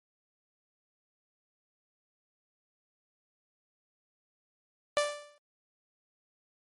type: tone with exponential decay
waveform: sawtooth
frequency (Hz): 587.3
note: D5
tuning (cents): 0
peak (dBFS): -19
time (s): 4.97-5.38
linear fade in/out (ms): 0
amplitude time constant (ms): 87
effects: MP3 48 kbps